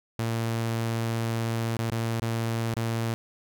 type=tone with dropouts; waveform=sawtooth; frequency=114.5 Hz; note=A#2; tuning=31 cents flat; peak=-22 dBFS; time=0.19-3.14 s; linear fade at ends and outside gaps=0 ms; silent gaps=1.768-1.79 / 1.902-1.918 / 2.199-2.221 / 2.741-2.766 s; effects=none